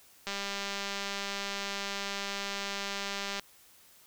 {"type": "click train", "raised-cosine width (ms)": 0.2, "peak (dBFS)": -18, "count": 623, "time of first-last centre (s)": [0.27, 3.396], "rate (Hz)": 199, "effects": ["white hiss -59 dBFS RMS until 4.06 s"]}